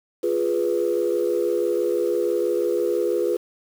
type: chord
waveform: sine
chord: F diminished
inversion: none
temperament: equal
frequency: 349.2 / 415.3 / 493.9 Hz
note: F4 / Ab4 / Cb5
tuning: 0 / 0 / 0 cents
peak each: -23 dBFS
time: 0.23-3.37 s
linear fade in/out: 10 ms
effects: tanh soft clip ceiling -12 dBFS + 7-bit